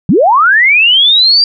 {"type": "linear sweep", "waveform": "sine", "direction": "up", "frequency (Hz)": [136.9, 4768], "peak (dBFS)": -4, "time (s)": [0.09, 1.44], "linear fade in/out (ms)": 2, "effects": []}